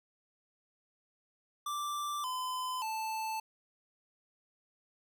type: tone with pitch steps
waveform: square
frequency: 1174.7 / 1016.7 / 880 Hz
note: D6 / B5 / A5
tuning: 0 / +50 / 0 cents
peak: -35 dBFS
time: 1.66-3.4 s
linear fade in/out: 5 ms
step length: 580 ms
effects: none